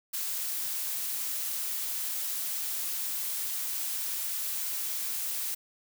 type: noise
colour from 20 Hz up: blue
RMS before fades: -33 dBFS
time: 0.13-5.55 s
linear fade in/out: 10 ms
effects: none